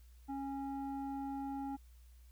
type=tone with low-pass filter; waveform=square; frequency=274.2 Hz; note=C#4; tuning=19 cents flat; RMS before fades=-41 dBFS; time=0.28-1.77 s; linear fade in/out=20 ms; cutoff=810 Hz; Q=2.3; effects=added 60 Hz sine -56 dBFS peak until 2.31 s + white hiss -72 dBFS RMS until 2.31 s